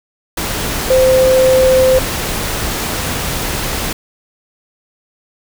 sine tone in noise, 519 Hz, C5, 14 cents flat, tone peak -7 dBFS, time 0.9-1.99 s, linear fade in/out 5 ms, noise pink, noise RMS -19 dBFS, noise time 0.37-3.93 s, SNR +9 dB, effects none

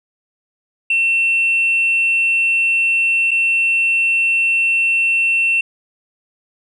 sine tone with dropouts, 2700 Hz, E7, 41 cents sharp, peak -11 dBFS, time 0.9-5.61 s, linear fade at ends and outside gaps 5 ms, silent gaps 3.309-3.314 s, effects tanh soft clip ceiling -10 dBFS

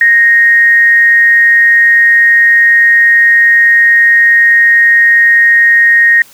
sine tone with frequency modulation, 1864.7 Hz, A#6, in tune, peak -3 dBFS, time 0.01-6.22 s, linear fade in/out 2 ms, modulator 227 Hz, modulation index 0.23, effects white hiss -40 dBFS RMS until 6.33 s

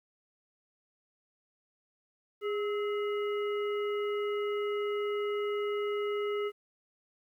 harmonic tone with a mistuned harmonic, 412.6 Hz, G#4, 11 cents flat, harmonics 1 / 3 / 5 / 7, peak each -30 / -40 / -44 / -47 dBFS, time 2.41-6.52 s, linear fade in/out 50 ms, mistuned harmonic 3, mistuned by +74 cents, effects 11-bit

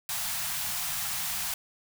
white band-stop noise, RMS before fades -32 dBFS, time 0.09-1.54 s, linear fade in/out 2 ms, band 210 to 640 Hz, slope 96 dB/octave, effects none

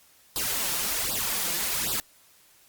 white noise with flanger, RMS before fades -28 dBFS, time 0.36-2 s, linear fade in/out 0 ms, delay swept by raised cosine 0.22 to 5.92 ms, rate 1.3 Hz, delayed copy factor +1, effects white hiss -58 dBFS RMS until 2.68 s + Opus 48 kbps

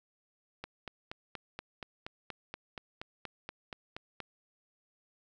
click train, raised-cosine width 0.3 ms, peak -24 dBFS, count 16, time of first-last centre 0.64-4.203 s, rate 4.21 Hz, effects none

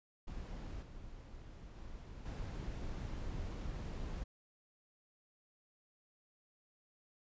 brown noise with level steps, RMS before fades -45 / -51 / -49 / -42 dBFS, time 0.27-4.24 s, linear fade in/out 10 ms, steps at 0.82 / 1.75 / 2.25 s, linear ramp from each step 10 ms, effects resampled to 16000 Hz

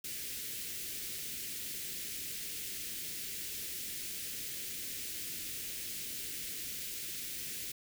white band-stop noise, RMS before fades -41 dBFS, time 0.04-7.72 s, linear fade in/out 5 ms, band 440 to 1900 Hz, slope 24 dB/octave, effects none

